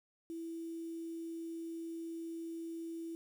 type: tone with quantisation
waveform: sine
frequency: 330.7 Hz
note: E4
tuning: 6 cents sharp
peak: -40 dBFS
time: 0.3-3.15 s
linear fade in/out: 0 ms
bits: 10
effects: none